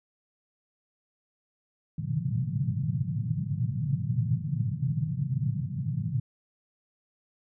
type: band-pass noise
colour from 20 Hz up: white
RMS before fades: -29 dBFS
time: 1.98-6.2 s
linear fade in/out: 5 ms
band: 110 to 160 Hz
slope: 48 dB/octave
effects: none